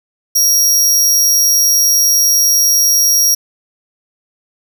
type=tone; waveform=sawtooth; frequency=5650 Hz; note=F8; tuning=19 cents sharp; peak=-6 dBFS; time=0.35-3.35 s; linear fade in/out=10 ms; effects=none